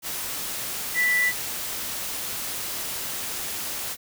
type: tone in noise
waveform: sine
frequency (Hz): 1975.5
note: B6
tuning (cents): 0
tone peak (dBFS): -19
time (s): 0.94-1.33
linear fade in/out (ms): 50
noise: white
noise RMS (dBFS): -31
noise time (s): 0.02-3.97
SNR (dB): +9
effects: none